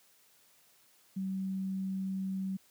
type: tone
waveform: sine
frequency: 191 Hz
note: G3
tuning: 45 cents flat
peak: -32 dBFS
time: 1.16-2.57 s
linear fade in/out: 10 ms
effects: white hiss -65 dBFS RMS until 2.7 s + high-pass 100 Hz 12 dB/octave